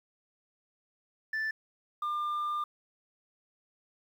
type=tone pair in turn; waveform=sine; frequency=1760 / 1199.7 Hz; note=A6 / D6; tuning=0 / +37 cents; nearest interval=perfect fifth; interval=663 cents; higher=first; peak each=-27 dBFS; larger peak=neither; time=1.33-1.51 / 2.02-2.64 s; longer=second; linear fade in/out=5 ms; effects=tanh soft clip ceiling -29 dBFS + 10-bit